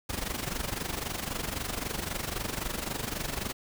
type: noise with amplitude modulation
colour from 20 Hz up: pink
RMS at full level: -31 dBFS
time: 0.09-3.53 s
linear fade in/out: 10 ms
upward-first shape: sine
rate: 23.8 Hz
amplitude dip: 75%
effects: none